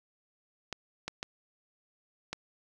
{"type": "clicks", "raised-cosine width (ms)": 0.2, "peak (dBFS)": -18, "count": 4, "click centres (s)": [0.727, 1.08, 1.229, 2.33], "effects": []}